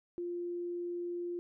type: tone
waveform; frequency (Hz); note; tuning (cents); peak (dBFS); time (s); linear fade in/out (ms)
sine; 349.2; F4; 0; -35; 0.18-1.39; 0
effects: none